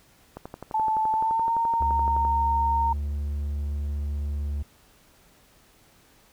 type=click train; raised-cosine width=1 ms; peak=-22 dBFS; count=23; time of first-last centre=0.37-2.25 s; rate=11.7 Hz
type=tone with pitch glide; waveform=sine; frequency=875 to 920.1 Hz; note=A5 to A#5; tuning=-10 to -23 cents; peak=-21 dBFS; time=0.74-2.93 s; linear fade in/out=5 ms; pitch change=+87 cents; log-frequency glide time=1.12-1.53 s
type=tone; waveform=triangle; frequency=72.5 Hz; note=D2; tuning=22 cents flat; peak=-24 dBFS; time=1.8-4.63 s; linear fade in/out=10 ms
effects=pink hiss -58 dBFS RMS until 6.32 s